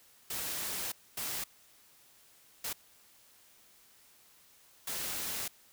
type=noise bursts at uneven times; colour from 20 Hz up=white; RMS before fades=-37 dBFS; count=4; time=0.3-0.92 / 1.17-1.44 / 2.64-2.73 / 4.87-5.48 s; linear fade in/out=5 ms; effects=white hiss -62 dBFS RMS until 5.72 s